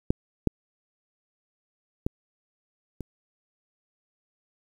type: clicks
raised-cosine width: 3 ms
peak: -8 / -8 / -12 / -21 dBFS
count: 4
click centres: 0.105 / 0.473 / 2.065 / 3.007 s
effects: 8-bit